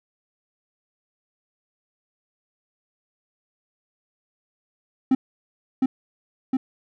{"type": "tone with echo", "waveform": "triangle", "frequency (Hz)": 261.6, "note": "C4", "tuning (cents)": 0, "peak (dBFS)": -12, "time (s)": [5.11, 5.15], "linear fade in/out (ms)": 5, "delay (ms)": 710, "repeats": 2, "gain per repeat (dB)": -2, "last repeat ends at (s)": 6.57, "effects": []}